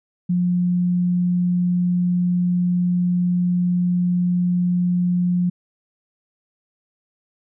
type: tone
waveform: sine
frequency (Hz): 177.8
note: F3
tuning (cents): +31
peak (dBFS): -16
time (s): 0.29-5.5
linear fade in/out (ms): 10
effects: none